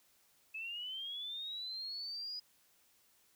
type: linear sweep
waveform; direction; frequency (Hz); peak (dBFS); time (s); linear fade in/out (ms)
sine; up; 2579 to 4961; -40; 0.54-2.4; 10
effects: white hiss -70 dBFS RMS until 3.35 s